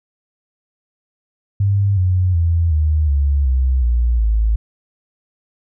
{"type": "tone with pitch steps", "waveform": "sine", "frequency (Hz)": [99.7, 91.43, 83.84, 76.88, 70.5, 64.65, 59.28, 54.36], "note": ["G2", "F#2", "E2", "D#2", "C#2", "C2", "A#1", "A1"], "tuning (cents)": [30, -20, 30, -20, 30, -20, 30, -20], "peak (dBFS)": -12, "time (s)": [1.6, 4.56], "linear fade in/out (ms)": 5, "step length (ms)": 370, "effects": []}